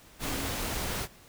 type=tone in noise; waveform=sine; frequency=275 Hz; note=C#4; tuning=14 cents flat; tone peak=-40 dBFS; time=0.21-0.52 s; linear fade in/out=50 ms; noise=pink; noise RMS=-33 dBFS; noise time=0.19-1.08 s; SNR=-10 dB; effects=pink hiss -55 dBFS RMS until 1.28 s